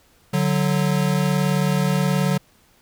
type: tone pair together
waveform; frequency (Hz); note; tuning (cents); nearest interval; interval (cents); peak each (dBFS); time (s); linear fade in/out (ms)
square; 146.28 / 185; D3 / F#3; -7 / 0; major third; 407; -21; 0.33-2.38; 10
effects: pink hiss -57 dBFS RMS until 2.81 s